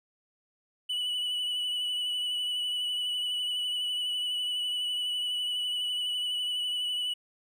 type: tone with vibrato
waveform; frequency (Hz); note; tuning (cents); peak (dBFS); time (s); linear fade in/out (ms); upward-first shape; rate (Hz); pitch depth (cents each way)
triangle; 2960; F#7; 0; -27; 0.89-7.14; 10; triangle; 12; 28
effects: none